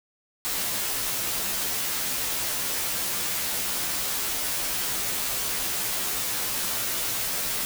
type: noise with comb filter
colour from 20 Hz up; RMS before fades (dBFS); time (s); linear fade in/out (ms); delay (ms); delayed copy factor
white; -28; 0.45-7.65; 0; 13; -0.8
effects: none